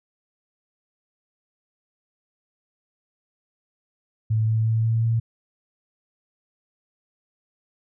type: tone with pitch steps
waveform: sine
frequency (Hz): 110 / 111.09 / 112.18 / 113.29 / 114.41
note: A2 / A2 / A2 / A#2 / A#2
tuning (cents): 0 / +17 / +34 / -49 / -32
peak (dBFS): -18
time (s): 4.3-5.2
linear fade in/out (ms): 10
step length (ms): 180
effects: none